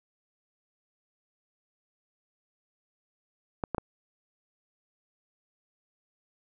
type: clicks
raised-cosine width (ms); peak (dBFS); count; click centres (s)
1; -15; 3; 3.638 / 3.747 / 3.782
effects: none